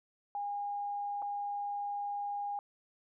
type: tone with dropouts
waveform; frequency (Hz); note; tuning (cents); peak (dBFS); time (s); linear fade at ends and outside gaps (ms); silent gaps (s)
sine; 814; G#5; -35; -34; 0.35-2.59; 1; 1.22-1.224
effects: none